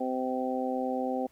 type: harmonic tone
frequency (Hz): 128.8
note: C3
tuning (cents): -27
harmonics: 2 / 3 / 4 / 5 / 6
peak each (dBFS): -32 / -39 / -33 / -40 / -34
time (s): 0-1.27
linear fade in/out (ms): 10
effects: pink hiss -65 dBFS RMS until 1.31 s